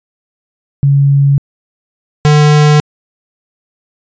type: tone pair in turn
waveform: sine / square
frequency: 140 / 149.57 Hz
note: C#3 / D3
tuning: +18 / +32 cents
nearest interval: minor second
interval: 114 cents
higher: second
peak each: -5 dBFS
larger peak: neither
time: 0.83-1.38 / 2.25-2.8 s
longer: neither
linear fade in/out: 0 ms
effects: resampled to 16000 Hz